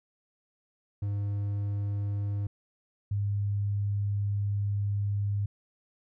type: tone pair in turn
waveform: triangle / sine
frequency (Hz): 101.5 / 101.5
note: G#2 / G#2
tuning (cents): -39 / -39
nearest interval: unison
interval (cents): 0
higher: neither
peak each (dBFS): -26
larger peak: neither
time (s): 1.02-2.47 / 3.11-5.46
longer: second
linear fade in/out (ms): 5
effects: none